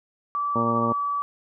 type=tone with pitch glide; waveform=sine; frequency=1157 to 1148.3 Hz; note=D6 to D6; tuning=-26 to -39 cents; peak=-23 dBFS; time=0.35-1.22 s; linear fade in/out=0 ms; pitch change=-13 cents; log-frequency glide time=0.52-0.85 s
type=harmonic tone; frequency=116.4 Hz; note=A#2; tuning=2 cents flat; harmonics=1 / 2 / 3 / 4 / 5 / 6 / 7 / 8 / 9 / 10; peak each=-31 / -26 / -33 / -31 / -30 / -41 / -37 / -33 / -43 / -35 dBFS; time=0.55-0.93 s; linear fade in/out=10 ms
effects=none